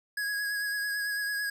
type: tone with vibrato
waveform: square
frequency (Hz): 1661.2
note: G#6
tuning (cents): 0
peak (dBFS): -30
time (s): 0.17-1.5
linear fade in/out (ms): 5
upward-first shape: triangle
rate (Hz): 9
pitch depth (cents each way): 28
effects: none